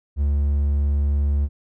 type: tone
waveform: triangle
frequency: 71.6 Hz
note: D2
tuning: 43 cents flat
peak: -15 dBFS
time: 0.16-1.49 s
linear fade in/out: 50 ms
effects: none